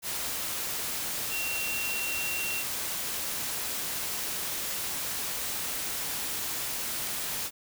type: tone in noise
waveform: sine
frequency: 2739 Hz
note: F7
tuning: 34 cents flat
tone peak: -32 dBFS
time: 1.29-2.64 s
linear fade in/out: 50 ms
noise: white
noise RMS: -33 dBFS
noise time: 0.02-7.51 s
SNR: -2 dB
effects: none